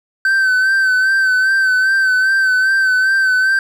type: tone with vibrato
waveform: triangle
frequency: 1539 Hz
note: G6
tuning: 32 cents flat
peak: -9 dBFS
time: 0.25-3.59 s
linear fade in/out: 2 ms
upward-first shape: sine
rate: 2.5 Hz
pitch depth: 38 cents each way
effects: none